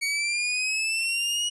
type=linear sweep; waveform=sawtooth; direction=up; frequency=2235 to 2916 Hz; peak=-21 dBFS; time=0.01-1.5 s; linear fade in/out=20 ms; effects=resampled to 24000 Hz